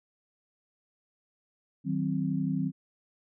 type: chord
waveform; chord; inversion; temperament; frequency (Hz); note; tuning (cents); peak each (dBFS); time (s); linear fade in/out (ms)
sine; C diminished; first; just; 156.98 / 188.37 / 261.6; Eb3 / Gb3 / C4; +16 / +31 / 0; -31; 1.84-2.72; 50
effects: none